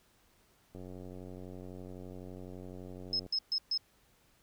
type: click train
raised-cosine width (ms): 2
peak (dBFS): -34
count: 232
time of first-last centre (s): 0.75-3.264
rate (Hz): 91.9
type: tone bursts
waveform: sine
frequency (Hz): 5170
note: E8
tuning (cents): -34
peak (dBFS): -29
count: 4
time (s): 3.13-3.776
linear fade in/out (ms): 2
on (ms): 64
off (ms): 130
effects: pink hiss -68 dBFS RMS until 4.42 s